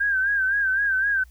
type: tone with vibrato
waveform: sine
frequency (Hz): 1587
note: G6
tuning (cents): +21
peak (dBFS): -19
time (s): 0-1.24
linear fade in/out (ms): 10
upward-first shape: sine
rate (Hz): 3.9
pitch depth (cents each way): 77
effects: added 60 Hz sine -46 dBFS peak until 1.3 s + white hiss -62 dBFS RMS until 1.3 s